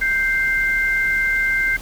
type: tone pair together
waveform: sine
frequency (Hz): 1568 / 2093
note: G6 / C7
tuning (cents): 0 / 0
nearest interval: perfect fourth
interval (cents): 500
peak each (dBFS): -19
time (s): 0.01-1.77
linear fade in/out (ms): 10
effects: added 40 Hz sine -34 dBFS peak until 1.81 s + pink hiss -38 dBFS RMS until 1.81 s